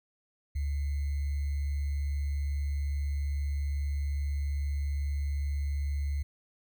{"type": "tone with sample-and-hold", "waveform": "sine", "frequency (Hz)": 71.2, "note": "C#2", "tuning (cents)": 47, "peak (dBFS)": -28, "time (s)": [0.55, 6.23], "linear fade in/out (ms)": 10, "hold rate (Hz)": 2100, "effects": []}